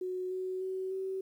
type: tone with pitch steps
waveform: sine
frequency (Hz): 367.8 / 372.3 / 376.8 / 381.4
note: F#4 / F#4 / F#4 / G4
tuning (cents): -10 / +11 / +32 / -47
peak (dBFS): -33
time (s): 0.01-1.21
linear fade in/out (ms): 5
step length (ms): 300
effects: 11-bit